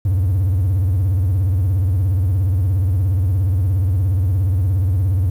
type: tone with vibrato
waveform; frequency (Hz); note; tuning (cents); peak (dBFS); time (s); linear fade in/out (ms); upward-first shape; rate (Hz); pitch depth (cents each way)
triangle; 93.3; F#2; +15; -11; 0.05-5.3; 5; triangle; 17; 240
effects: tanh soft clip ceiling -7 dBFS + 8-bit